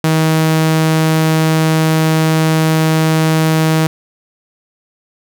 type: tone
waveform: sawtooth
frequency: 158.9 Hz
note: D#3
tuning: 37 cents sharp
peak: -6 dBFS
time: 0.04-3.87 s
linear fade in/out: 2 ms
effects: none